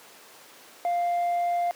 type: tone with tanh clipping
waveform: triangle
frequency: 698.5 Hz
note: F5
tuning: in tune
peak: -23 dBFS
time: 0.85-1.71 s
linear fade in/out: 0 ms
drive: 7 dB
effects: pink hiss -49 dBFS RMS until 1.75 s + high-pass 400 Hz 12 dB/octave